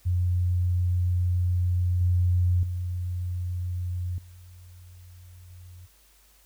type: tone with level steps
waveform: sine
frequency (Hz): 89.3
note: F2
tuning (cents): +39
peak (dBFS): -21 / -19 / -27 / -45 / -43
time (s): 0.05-5.87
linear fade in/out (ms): 20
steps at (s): 2.01 / 2.63 / 4.18 / 5.5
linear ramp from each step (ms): 2
effects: added 50 Hz sine -60 dBFS peak until 6.45 s + white hiss -60 dBFS RMS until 6.45 s